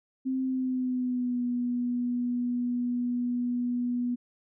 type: tone with pitch glide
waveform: sine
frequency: 261.6 to 244.1 Hz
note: C4 to B3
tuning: 0 to -20 cents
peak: -26 dBFS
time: 0.25-4.16 s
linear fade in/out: 20 ms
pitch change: -120 cents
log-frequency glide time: 0.42-1.43 s
effects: none